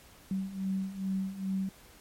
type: beating tone pair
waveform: sine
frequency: 190 / 192.4 Hz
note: F#3 / G3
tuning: +46 / -32 cents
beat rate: 2.4 Hz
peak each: -36 / -32 dBFS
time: 0.31-1.69 s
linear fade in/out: 2 ms
effects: pink hiss -56 dBFS RMS until 2 s + MP3 64 kbps